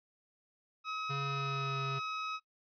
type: tone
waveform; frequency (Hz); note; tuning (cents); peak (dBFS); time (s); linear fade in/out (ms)
sawtooth; 1275; D#6; +42; -32; 0.84-2.4; 50
type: tone with pitch glide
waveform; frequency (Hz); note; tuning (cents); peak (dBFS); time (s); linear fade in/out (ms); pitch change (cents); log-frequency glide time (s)
square; 139 to 135.59; C#3 to C#3; +5 to -38; -37; 1.09-2; 20; -43; 1.25-1.8
effects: noise-tail reverb RT60 0.1 s tail -21 dB re dry + resampled to 11025 Hz